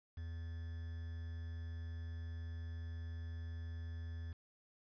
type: tone with quantisation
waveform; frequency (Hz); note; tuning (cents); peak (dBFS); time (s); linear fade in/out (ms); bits
triangle; 82.8; E2; +8; -40; 0.17-4.33; 5; 10
effects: resampled to 11025 Hz